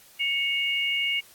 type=tone pair together; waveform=sine; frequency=2217 / 2837 Hz; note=C#7 / F7; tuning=0 / +27 cents; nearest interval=major third; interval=427 cents; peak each=-26 dBFS; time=0.19-1.21 s; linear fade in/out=20 ms; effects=white hiss -53 dBFS RMS until 1.34 s + AAC 64 kbps